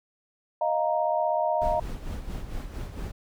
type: chord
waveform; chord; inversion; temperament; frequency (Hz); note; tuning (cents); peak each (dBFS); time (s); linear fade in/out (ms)
sine; Eb suspended second; none; equal; 622.3 / 698.5 / 932.3; Eb5 / F5 / Bb5; 0 / 0 / 0; -26 / -27 / -28; 0.61-1.8; 5
type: noise with tremolo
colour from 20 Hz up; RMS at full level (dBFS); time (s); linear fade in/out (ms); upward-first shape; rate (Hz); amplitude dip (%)
brown; -32; 1.61-3.12; 10; sine; 4.4; 55
effects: none